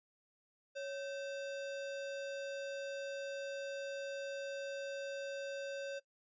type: tone with sample-and-hold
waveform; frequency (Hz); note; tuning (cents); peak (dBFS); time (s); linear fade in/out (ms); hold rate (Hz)
sine; 554.4; C#5; 0; -39; 0.75-6; 20; 2100
effects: noise-tail reverb RT60 0.1 s tail -20 dB re dry + resampled to 16000 Hz